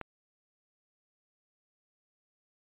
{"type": "click", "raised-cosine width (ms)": 0.5, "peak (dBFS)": -23, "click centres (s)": 0.013, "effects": ["resampled to 8000 Hz"]}